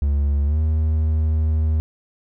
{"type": "tone with pitch glide", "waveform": "triangle", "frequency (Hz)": [71.3, 78.2], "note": ["C#2", "D#2"], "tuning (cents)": [49, 9], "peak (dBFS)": -14, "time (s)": [0.02, 1.8], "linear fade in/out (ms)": 0, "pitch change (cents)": 160, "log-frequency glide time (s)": [0.45, 0.59], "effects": []}